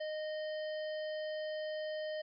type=harmonic tone; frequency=617 Hz; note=D#5; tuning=15 cents flat; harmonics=1 / 3 / 5 / 7 / 8; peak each=-37 / -48 / -51 / -58 / -57 dBFS; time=0-2.22 s; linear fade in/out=10 ms; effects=none